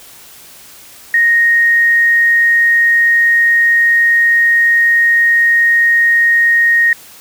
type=tone; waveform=sine; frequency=1864.7 Hz; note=A#6; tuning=in tune; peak=-7 dBFS; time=1.14-6.93 s; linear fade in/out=2 ms; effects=white hiss -38 dBFS RMS until 7.2 s